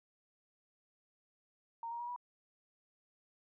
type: tone with pitch steps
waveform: sine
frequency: 924 / 940.7 / 957.7 / 975 Hz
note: A#5 / A#5 / A#5 / B5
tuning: -16 / +15 / +46 / -23 cents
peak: -39 dBFS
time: 1.83-2.162 s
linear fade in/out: 2 ms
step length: 83 ms
effects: none